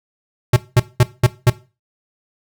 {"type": "tone bursts", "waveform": "square", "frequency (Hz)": 123.4, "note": "B2", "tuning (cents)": -1, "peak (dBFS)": -8, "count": 5, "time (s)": [0.53, 1.5], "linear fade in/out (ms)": 5, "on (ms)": 34, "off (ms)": 200, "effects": ["noise-tail reverb RT60 0.3 s tail -17 dB re dry"]}